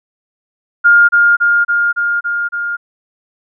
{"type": "tone with echo", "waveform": "sine", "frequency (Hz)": 1412, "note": "F6", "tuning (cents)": 19, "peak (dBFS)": -4, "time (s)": [0.84, 1.09], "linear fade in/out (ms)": 20, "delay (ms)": 280, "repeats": 6, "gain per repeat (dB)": -2, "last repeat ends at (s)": 2.77, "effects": []}